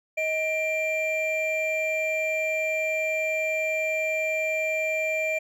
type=tone pair together; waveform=triangle; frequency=630 / 2370 Hz; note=D#5 / D7; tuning=+21 / +15 cents; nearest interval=octave + major seventh; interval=2294 cents; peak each=-25 dBFS; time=0.17-5.39 s; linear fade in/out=10 ms; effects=none